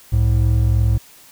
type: tone pair together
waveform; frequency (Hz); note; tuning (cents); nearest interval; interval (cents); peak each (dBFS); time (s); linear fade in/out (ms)
triangle; 64.1 / 107.31; C2 / A2; -35 / -43; major sixth; 892; -14 / -13; 0.12-0.98; 10
effects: white hiss -46 dBFS RMS until 1.31 s